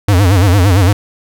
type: tone with vibrato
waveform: square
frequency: 94.8 Hz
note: F#2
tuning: 43 cents sharp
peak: -7 dBFS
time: 0.08-0.93 s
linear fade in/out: 5 ms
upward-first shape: sine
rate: 8.8 Hz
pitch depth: 160 cents each way
effects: none